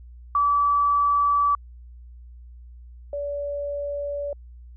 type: tone pair in turn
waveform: sine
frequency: 1152 / 573.8 Hz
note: D6 / D5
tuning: -34 / -40 cents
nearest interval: octave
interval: 1206 cents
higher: first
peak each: -17 / -26 dBFS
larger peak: first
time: 0.35-1.55 / 3.13-4.33 s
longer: neither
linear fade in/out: 2 ms
effects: added 60 Hz sine -41 dBFS peak until 4.76 s